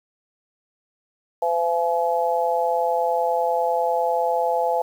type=harmonic tone; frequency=169.7 Hz; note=F3; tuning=49 cents flat; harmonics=3 / 4 / 5; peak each=-23 / -23 / -23 dBFS; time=1.42-4.82 s; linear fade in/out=5 ms; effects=8-bit